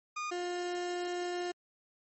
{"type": "tone pair in turn", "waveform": "30% pulse", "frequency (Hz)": [1223, 354.3], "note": ["D#6", "F4"], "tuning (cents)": [-30, 25], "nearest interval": "octave + major sixth", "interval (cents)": 2145, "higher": "first", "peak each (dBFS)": [-32, -31], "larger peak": "second", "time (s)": [[0.16, 0.31], [0.31, 1.52]], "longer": "second", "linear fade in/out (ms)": 10, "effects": ["MP3 32 kbps"]}